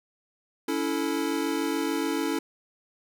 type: chord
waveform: square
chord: A major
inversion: first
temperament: equal with one note detuned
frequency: 282.7 / 329.6 / 440 Hz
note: C#4 / E4 / A4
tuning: +34 / 0 / 0 cents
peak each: -30 / -30 / -33 dBFS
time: 0.68-2.39 s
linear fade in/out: 5 ms
effects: none